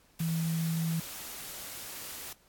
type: tone in noise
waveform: sine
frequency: 163.7 Hz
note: E3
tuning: 12 cents flat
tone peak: -28 dBFS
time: 0.2-1 s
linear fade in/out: 5 ms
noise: white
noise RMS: -42 dBFS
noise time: 0.19-2.33 s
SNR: +11 dB
effects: pink hiss -64 dBFS RMS until 2.48 s + AAC 64 kbps